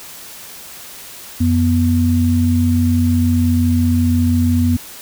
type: tone pair together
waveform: sine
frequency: 90.04 / 244.3 Hz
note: F#2 / B3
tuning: -47 / -19 cents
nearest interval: octave + perfect fourth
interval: 1728 cents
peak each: -14 dBFS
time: 1.4-4.77 s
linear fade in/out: 10 ms
effects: white hiss -35 dBFS RMS until 5.01 s